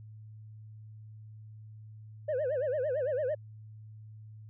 sine tone with vibrato, 554.4 Hz, C#5, in tune, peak -26 dBFS, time 2.28-3.35 s, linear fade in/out 10 ms, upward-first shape sine, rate 8.9 Hz, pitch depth 210 cents each way, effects tanh soft clip ceiling -27 dBFS + added 108 Hz sine -46 dBFS peak until 4.49 s

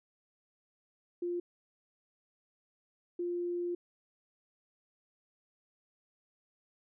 sine tone bursts at uneven times, 350 Hz, F4, 4 cents sharp, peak -32 dBFS, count 2, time 1.22-1.4 / 3.19-3.75 s, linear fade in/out 5 ms, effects none

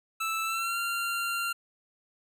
25% pulse tone with pitch glide, 1318.5 to 1384.1 Hz, E6 to F6, 0 to -16 cents, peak -25 dBFS, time 0.2-1.53 s, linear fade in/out 10 ms, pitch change +84 cents, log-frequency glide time 0.44-0.78 s, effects none

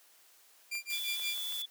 sawtooth tone with tremolo, 2381 Hz, D7, 23 cents sharp, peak -30 dBFS, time 0.71-1.36 s, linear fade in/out 10 ms, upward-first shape sine, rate 5.7 Hz, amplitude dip 100%
clicks, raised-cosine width 0.3 ms, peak -34 dBFS, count 4, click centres 0.753 / 1.197 / 1.377 / 1.524 s
blue noise, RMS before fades -42 dBFS, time 0.9-1.62 s, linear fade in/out 0 ms
sine tone, 3453 Hz, A7, 33 cents flat, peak -36 dBFS, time 0.92-1.66 s, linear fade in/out 10 ms
effects white hiss -62 dBFS RMS until 1.7 s + high-pass 400 Hz 12 dB/octave

